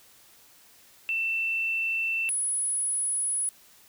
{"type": "tone pair in turn", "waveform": "sine", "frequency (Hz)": [2677, 10180], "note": ["E7", "D#9"], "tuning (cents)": [26, 39], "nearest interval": "octave + major seventh", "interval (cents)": 2313, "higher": "second", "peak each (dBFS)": -25, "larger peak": "neither", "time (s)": [[1.09, 2.29], [2.29, 3.49]], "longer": "neither", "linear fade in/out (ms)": 0, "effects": ["white hiss -56 dBFS RMS until 3.88 s"]}